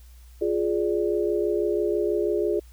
sine chord, D diminished, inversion first, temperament equal, 349.2 / 415.3 / 587.3 Hz, F4 / Ab4 / D5, 0 / 0 / 0 cents, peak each -25 / -24 / -30 dBFS, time 0.41-2.6 s, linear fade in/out 10 ms, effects added 60 Hz sine -45 dBFS peak until 2.72 s + white hiss -59 dBFS RMS until 2.72 s

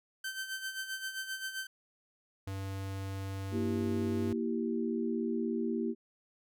sawtooth tone with tremolo, 1547 Hz, G6, 23 cents flat, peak -31 dBFS, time 0.24-1.67 s, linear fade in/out 5 ms, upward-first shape sine, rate 7.6 Hz, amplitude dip 65%
square tone, 97 Hz, G2, 18 cents flat, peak -37 dBFS, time 2.47-4.33 s, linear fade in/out 5 ms
sine chord, E diminished, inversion second, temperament equal with one note detuned, 233.1 / 329.6 / 389.5 Hz, Bb3 / E4 / G4, 0 / 0 / -11 cents, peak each -33 / -36 / -36 dBFS, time 3.51-5.95 s, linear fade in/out 50 ms
effects none

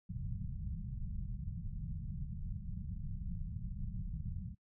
pink low-pass noise, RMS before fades -41 dBFS, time 0.09-4.55 s, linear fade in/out 10 ms, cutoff 200 Hz, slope 96 dB/octave, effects noise-tail reverb RT60 0.1 s tail -25 dB re dry

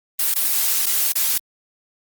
blue noise with dropouts, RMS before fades -19 dBFS, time 0.19-1.38 s, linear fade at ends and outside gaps 5 ms, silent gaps 0.341-0.358 / 0.859-0.864 / 1.124-1.154 s, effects Opus 32 kbps

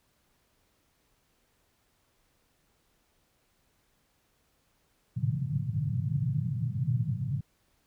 white band-pass noise, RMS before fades -30 dBFS, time 5.16-7.41 s, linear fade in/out 10 ms, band 110 to 150 Hz, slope 48 dB/octave, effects pink hiss -71 dBFS RMS until 7.86 s

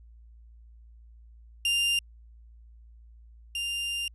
40% pulse tone pair in turn, 2794 / 2794 Hz, F7 / F7, 0 / 0 cents, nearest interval unison, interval 0 cents, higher neither, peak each -22 / -28 dBFS, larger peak first, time 1.65-1.99 / 3.55-4.08 s, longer second, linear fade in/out 2 ms, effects added 57 Hz sine -49 dBFS peak until 4.14 s + resampled to 24000 Hz

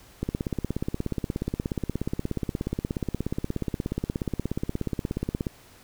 click train, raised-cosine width 3 ms, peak -14 dBFS, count 89, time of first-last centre 0.23-5.468 s, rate 16.8 Hz, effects pink hiss -53 dBFS RMS until 5.83 s

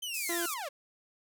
sawtooth linear sweep, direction down, 3136 to 517 Hz, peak -32 dBFS, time 0.02-0.69 s, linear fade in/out 10 ms
pink band-pass noise, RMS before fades -38 dBFS, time 0.14-0.54 s, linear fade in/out 0 ms, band 6500 to 16000 Hz, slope 24 dB/octave
sawtooth tone, 342.8 Hz, F4, 32 cents flat, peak -29 dBFS, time 0.29-0.46 s, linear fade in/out 5 ms
effects none

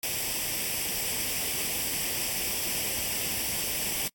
white noise with comb filter, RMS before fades -30 dBFS, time 0.03-4.08 s, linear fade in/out 2 ms, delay 0.37 ms, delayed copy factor +0.65, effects noise-tail reverb RT60 0.1 s tail -25 dB re dry + AAC 64 kbps

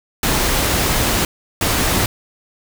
pink noise bursts at uneven times, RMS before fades -17 dBFS, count 2, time 0.23-1.25 / 1.61-2.06 s, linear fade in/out 2 ms, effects none

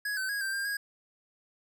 square tone with pitch steps, 1668 / 1532 / 1650 / 1570 / 1598 / 1643 Hz, G#6 / G6 / G#6 / G6 / G6 / G#6, +7 / -40 / -12 / +2 / +33 / -19 cents, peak -31 dBFS, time 0.05-0.77 s, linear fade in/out 5 ms, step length 120 ms, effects none

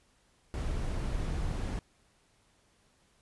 brown noise, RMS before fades -33 dBFS, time 0.54-1.79 s, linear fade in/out 0 ms, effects pink hiss -68 dBFS RMS until 3.21 s + resampled to 24000 Hz

